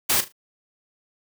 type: noise with echo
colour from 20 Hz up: white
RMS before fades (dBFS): -20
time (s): 0.09-0.21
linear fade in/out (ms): 10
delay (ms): 38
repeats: 3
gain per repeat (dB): -12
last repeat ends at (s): 0.324
effects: none